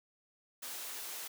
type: high-pass noise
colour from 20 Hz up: white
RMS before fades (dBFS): -43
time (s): 0.62-1.28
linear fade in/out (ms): 10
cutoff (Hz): 360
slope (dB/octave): 12
effects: none